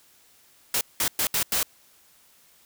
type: noise bursts at uneven times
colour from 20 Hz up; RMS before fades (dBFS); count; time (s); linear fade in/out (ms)
white; -24; 5; 0.74-0.81 / 1-1.08 / 1.19-1.27 / 1.34-1.43 / 1.52-1.63; 2
effects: white hiss -58 dBFS RMS until 2.65 s